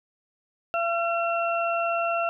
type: harmonic tone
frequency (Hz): 679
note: F5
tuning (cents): -49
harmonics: 1 / 2 / 4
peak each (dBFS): -25 / -28 / -31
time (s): 0.74-2.29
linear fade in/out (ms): 0
effects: none